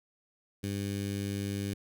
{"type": "tone with notch filter", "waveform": "15% pulse", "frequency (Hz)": 100, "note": "G2", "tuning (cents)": 35, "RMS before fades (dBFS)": -34, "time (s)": [0.63, 1.74], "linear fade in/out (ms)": 10, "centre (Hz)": 970, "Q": 0.51, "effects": []}